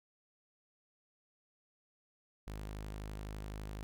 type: tone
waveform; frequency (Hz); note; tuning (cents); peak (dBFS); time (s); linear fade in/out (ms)
sawtooth; 51.91; G#1; 0; -38; 2.47-3.83; 0
effects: none